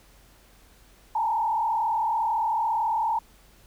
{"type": "tone with frequency modulation", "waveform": "sine", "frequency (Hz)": 893, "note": "A5", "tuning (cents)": 25, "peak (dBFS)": -22, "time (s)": [1.15, 3.19], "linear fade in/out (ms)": 5, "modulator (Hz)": 37.9, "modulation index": 1.4, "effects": ["added 46 Hz sine -57 dBFS peak until 3.66 s", "pink hiss -57 dBFS RMS until 3.66 s"]}